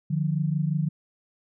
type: tone pair together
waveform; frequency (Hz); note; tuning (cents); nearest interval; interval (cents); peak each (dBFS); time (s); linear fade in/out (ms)
sine; 150.3 / 176.04; D3 / F3; +40 / +14; minor third; 274; -24 / -27; 0.1-0.89; 10
effects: none